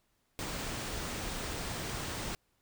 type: band-stop noise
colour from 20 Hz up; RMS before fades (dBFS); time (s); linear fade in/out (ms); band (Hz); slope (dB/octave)
pink; -38; 0.39-2.35; 0; 10000 to 14000; 96
effects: pink hiss -75 dBFS RMS until 2.61 s